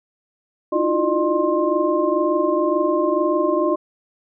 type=tone cluster; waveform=sine; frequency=308.8 / 333.7 / 355.7 / 605 / 1058 Hz; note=D#4 / E4 / F4 / D#5 / C6; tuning=-13 / +21 / +32 / -49 / +19 cents; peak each=-24 / -23 / -22 / -21 / -24 dBFS; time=0.72-3.76 s; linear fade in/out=10 ms; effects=none